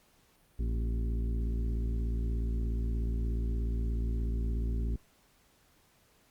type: harmonic tone with a mistuned harmonic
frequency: 56.8 Hz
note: A#1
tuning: 44 cents flat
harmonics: 1 / 2 / 3 / 4 / 5 / 6 / 7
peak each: -29 / -40 / -46 / -43 / -47 / -51 / -50 dBFS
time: 0.59-4.96 s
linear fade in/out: 5 ms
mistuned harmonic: 5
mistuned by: -58 cents
effects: pink hiss -66 dBFS RMS until 6.3 s + Opus 48 kbps